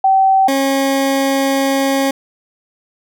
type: tone pair in turn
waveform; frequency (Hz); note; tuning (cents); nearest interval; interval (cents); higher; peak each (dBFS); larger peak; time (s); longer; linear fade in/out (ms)
sine / 20% pulse; 770 / 272.2; G5 / C#4; -31 / -31; octave + tritone; 1800; first; -8; neither; 0.04-0.48 / 0.48-2.11; second; 5
effects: none